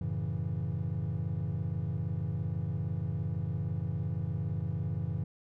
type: chord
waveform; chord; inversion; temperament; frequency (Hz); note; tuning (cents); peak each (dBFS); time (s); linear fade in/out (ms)
triangle; F# minor seventh; none; equal; 92.5 / 110 / 138.59 / 164.81; F#2 / A2 / C#3 / E3; 0 / 0 / 0 / 0; -34; 0.01-5.24; 5
effects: tanh soft clip ceiling -22 dBFS